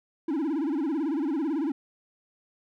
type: tone with vibrato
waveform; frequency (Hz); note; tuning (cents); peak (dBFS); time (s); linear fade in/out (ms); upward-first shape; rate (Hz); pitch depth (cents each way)
triangle; 300; D4; +37; -23; 0.28-1.72; 5; sine; 18; 200
effects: none